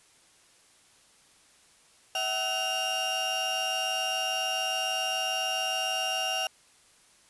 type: tone cluster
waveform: 35% pulse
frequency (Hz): 647 / 754 / 2804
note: E5 / F#5 / F7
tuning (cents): -32 / +32 / +6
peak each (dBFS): -35 / -31 / -28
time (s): 2.15-6.47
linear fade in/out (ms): 2
effects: white hiss -60 dBFS RMS until 7.29 s + resampled to 24000 Hz